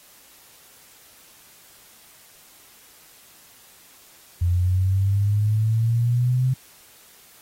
sine exponential sweep, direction up, 86.4 to 130.81 Hz, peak -17 dBFS, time 4.41-6.54 s, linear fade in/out 10 ms, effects white hiss -51 dBFS RMS until 7.41 s + AAC 48 kbps

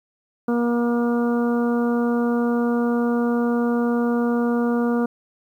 harmonic tone, 237.9 Hz, A#3, 35 cents sharp, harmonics 1 / 2 / 3 / 4 / 5 / 6, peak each -19 / -24 / -32 / -35 / -34 / -35 dBFS, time 0.48-5.06 s, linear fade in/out 5 ms, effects 9-bit

